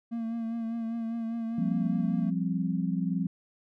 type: tone with vibrato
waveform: triangle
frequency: 228.9 Hz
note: A#3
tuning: 31 cents flat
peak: -28 dBFS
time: 0.11-2.31 s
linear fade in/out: 20 ms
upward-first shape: triangle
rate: 5 Hz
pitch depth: 37 cents each way
type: chord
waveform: sine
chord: F suspended second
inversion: none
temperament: equal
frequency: 174.61 / 196 / 261.6 Hz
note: F3 / G3 / C4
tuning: 0 / 0 / 0 cents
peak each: -29 / -31 / -33 dBFS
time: 1.58-3.27 s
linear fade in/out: 5 ms
effects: none